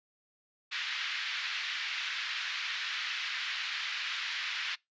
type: band-pass noise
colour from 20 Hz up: pink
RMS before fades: -36 dBFS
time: 0.71-4.76 s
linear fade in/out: 20 ms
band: 1600 to 4200 Hz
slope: 24 dB/octave
effects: noise-tail reverb RT60 0.2 s tail -25 dB re dry + resampled to 16000 Hz